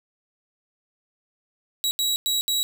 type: tone bursts at uneven times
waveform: sawtooth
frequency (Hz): 3879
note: B7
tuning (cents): -32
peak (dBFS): -18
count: 4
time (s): 1.84-1.91 / 1.99-2.16 / 2.26-2.41 / 2.48-2.63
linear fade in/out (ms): 0
effects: none